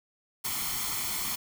white noise with comb filter, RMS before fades -32 dBFS, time 0.44-1.36 s, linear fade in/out 10 ms, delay 0.92 ms, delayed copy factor +0.65, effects none

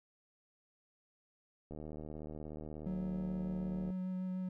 click train, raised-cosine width 2 ms, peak -33 dBFS, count 169, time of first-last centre 1.71-3.903 s, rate 76.6 Hz
triangle tone with vibrato, 185 Hz, F#3, in tune, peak -34 dBFS, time 2.86-4.49 s, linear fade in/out 5 ms, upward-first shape sine, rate 6.7 Hz, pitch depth 10 cents each way
effects none

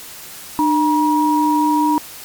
sine tone pair together, 300.8 / 955 Hz, D4 / A#5, +42 / +42 cents, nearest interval octave + minor sixth, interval 2000 cents, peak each -15 dBFS, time 0.59-1.98 s, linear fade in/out 0 ms, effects white hiss -35 dBFS RMS until 2.24 s + MP3 96 kbps

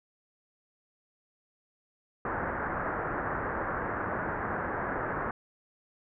white low-pass noise, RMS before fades -33 dBFS, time 2.25-5.31 s, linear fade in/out 2 ms, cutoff 1700 Hz, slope 48 dB/octave, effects none

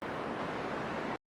pink band-pass noise, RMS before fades -37 dBFS, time 0.02-1.16 s, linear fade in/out 0 ms, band 230 to 1600 Hz, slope 12 dB/octave, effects Opus 24 kbps

